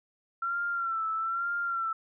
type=tone with vibrato; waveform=sine; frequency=1356 Hz; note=E6; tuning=49 cents sharp; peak=-28 dBFS; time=0.42-1.93 s; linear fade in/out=5 ms; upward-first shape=sine; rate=1.1 Hz; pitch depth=56 cents each way; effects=none